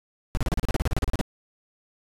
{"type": "noise bursts", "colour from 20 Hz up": "brown", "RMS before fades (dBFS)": -22, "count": 16, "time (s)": [0.35, 1.212], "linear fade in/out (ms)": 0, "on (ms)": 22, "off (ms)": 34, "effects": ["resampled to 32000 Hz"]}